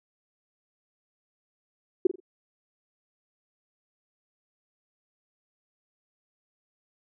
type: tone with echo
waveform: sine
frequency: 368 Hz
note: F#4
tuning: 9 cents flat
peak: -15 dBFS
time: 2.05-2.07 s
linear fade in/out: 5 ms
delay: 44 ms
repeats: 3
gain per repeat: -11 dB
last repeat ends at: 2.202 s
effects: none